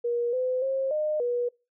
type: tone with pitch steps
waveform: sine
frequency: 476.3 / 509 / 535 / 610 / 484.8 Hz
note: A#4 / C5 / C5 / D#5 / B4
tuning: +37 / -48 / +38 / -34 / -32 cents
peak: -24 dBFS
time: 0.04-1.49 s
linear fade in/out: 10 ms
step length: 290 ms
effects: noise-tail reverb RT60 0.3 s tail -25 dB re dry